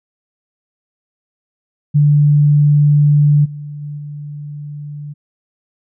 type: tone with level steps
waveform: sine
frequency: 146.83 Hz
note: D3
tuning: in tune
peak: -7 / -25 / -23 / -25 dBFS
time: 1.94-5.14 s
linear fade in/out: 20 ms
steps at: 3.44 / 3.81 / 3.97 s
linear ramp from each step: 20 ms
effects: none